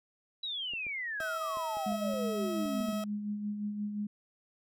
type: exponential sweep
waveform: sine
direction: down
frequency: 3956 to 215.1 Hz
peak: -34 dBFS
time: 0.43-2.93 s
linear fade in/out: 5 ms
type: clicks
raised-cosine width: 2 ms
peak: -37 dBFS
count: 10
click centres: 0.736 / 0.867 / 1.205 / 1.571 / 1.77 / 1.922 / 2.139 / 2.658 / 2.806 / 2.887 s
type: tone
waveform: 30% pulse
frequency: 644 Hz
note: E5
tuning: 41 cents flat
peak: -34 dBFS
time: 1.2-3.04 s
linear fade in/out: 2 ms
type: tone with tremolo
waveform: sine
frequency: 207.7 Hz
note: G#3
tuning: in tune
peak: -31 dBFS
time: 1.86-4.07 s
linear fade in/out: 5 ms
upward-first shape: sine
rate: 5.7 Hz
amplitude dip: 45%
effects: none